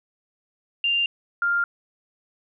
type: tone pair in turn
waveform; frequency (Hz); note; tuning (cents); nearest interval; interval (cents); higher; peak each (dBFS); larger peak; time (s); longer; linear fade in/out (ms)
sine; 2791 / 1398.8; F7 / F6; -2 / +2; octave; 1196; first; -19; neither; 0.84-1.06 / 1.42-1.64; neither; 2
effects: none